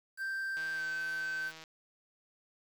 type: tone with pitch glide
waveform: triangle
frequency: 1568 to 1538.4 Hz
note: G6 to G6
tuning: 0 to -33 cents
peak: -32 dBFS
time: 0.17-1.52 s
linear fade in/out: 50 ms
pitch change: -33 cents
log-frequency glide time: 0.75-0.82 s
type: click train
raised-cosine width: 0.2 ms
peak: -32 dBFS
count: 172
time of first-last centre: 0.57-1.639 s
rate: 160 Hz
effects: 9-bit